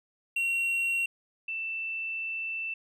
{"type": "tone pair in turn", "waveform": ["triangle", "sine"], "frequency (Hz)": [2738, 2665], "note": ["F7", "E7"], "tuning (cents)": [-35, 18], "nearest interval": "unison", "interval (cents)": 47, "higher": "first", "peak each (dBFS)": [-24, -31], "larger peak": "first", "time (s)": [[0.36, 1.06], [1.48, 2.74]], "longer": "second", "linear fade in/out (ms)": 5, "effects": []}